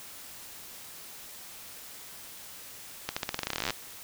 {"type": "accelerating click train", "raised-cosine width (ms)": 0.2, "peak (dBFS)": -12, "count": 21, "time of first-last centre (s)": [3.09, 3.706], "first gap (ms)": 75, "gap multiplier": 0.89, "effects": ["white hiss -46 dBFS RMS until 4.03 s"]}